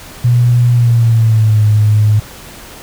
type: tone with pitch glide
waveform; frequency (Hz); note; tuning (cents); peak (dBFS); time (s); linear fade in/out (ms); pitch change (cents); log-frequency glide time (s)
sine; 121.3 to 106.21; B2 to G#2; -31 to +39; -6; 0.24-2.2; 10; -230; 0.72-1.63
effects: pink hiss -33 dBFS RMS until 2.82 s